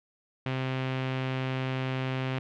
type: tone with low-pass filter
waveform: sawtooth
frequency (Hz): 130.81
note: C3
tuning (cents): 0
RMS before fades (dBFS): -31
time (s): 0.46-2.39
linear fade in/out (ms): 2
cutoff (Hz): 2800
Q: 2
effects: none